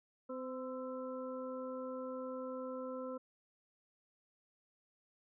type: harmonic tone with a mistuned harmonic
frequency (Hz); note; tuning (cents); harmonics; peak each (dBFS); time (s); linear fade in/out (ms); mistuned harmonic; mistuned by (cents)
257.2; C4; -30; 1 / 2 / 4 / 5; -45 / -42 / -52 / -51; 0.29-3.18; 10; 5; +51
effects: none